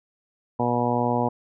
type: harmonic tone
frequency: 121.1 Hz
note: B2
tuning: 34 cents flat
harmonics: 1 / 2 / 3 / 4 / 5 / 6 / 7 / 8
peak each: -29 / -26 / -32 / -28 / -30 / -29 / -28 / -29 dBFS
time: 0.59-1.29 s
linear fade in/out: 10 ms
effects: none